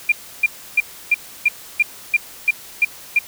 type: tone bursts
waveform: sine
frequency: 2398 Hz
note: D7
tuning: 36 cents sharp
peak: -10 dBFS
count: 10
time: 0.09-3.19 s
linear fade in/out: 5 ms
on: 31 ms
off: 310 ms
effects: white hiss -39 dBFS RMS until 3.27 s